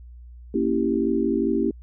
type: chord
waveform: sine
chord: A# diminished seventh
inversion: none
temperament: equal with one note detuned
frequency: 232 / 277.2 / 329.6 / 392 Hz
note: A#3 / C#4 / E4 / G4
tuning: -8 / 0 / 0 / 0 cents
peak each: -25 dBFS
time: 0.54-1.71 s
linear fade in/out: 5 ms
effects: added 60 Hz sine -40 dBFS peak until 1.82 s